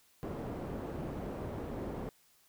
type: low-pass noise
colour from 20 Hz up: white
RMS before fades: -40 dBFS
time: 0.23-2.09 s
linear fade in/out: 0 ms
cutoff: 440 Hz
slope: 12 dB/octave
effects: white hiss -67 dBFS RMS until 2.48 s